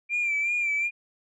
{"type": "tone with vibrato", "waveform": "sine", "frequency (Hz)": 2366, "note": "D7", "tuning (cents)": 12, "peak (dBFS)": -22, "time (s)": [0.09, 0.91], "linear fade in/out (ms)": 50, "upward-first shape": "sine", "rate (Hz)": 2.7, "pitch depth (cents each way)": 51, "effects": ["tanh soft clip ceiling -20 dBFS"]}